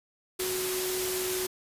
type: tone in noise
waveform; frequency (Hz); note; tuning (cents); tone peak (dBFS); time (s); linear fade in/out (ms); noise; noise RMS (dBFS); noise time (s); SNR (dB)
sine; 370; F#4; 0; -31; 0.39-1.47; 10; white; -32; 0.39-1.47; -2
effects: resampled to 32000 Hz